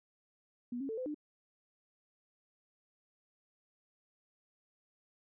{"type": "tone with pitch steps", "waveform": "sine", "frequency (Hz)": [243, 273.2, 443.8, 510, 299], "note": ["B3", "C#4", "A4", "C5", "D4"], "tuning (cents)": [-28, -25, 15, -44, 31], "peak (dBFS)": -36, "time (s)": [0.72, 1.145], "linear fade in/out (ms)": 5, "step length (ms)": 85, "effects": []}